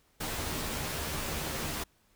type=noise with comb filter; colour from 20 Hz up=pink; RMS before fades=-35 dBFS; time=0.2-1.84 s; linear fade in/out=10 ms; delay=13 ms; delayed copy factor=+0.55; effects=pink hiss -68 dBFS RMS until 2.15 s